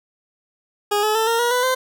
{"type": "tone with pitch steps", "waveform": "20% pulse", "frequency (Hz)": [412.7, 428.2, 444.4, 461.1, 478.5, 496.5, 515.2], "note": ["G#4", "A4", "A4", "A#4", "A#4", "B4", "C5"], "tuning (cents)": [-11, -47, 17, -19, 45, 9, -27], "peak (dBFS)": -12, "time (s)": [0.91, 1.75], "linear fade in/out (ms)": 10, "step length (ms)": 120, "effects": []}